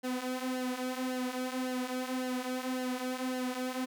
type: tone with flanger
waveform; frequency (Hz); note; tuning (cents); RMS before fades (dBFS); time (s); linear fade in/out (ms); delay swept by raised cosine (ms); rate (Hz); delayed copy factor
sawtooth; 254.4; C4; -48; -35; 0.03-3.86; 20; 0.83 to 5.03; 1.8; -0.7
effects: none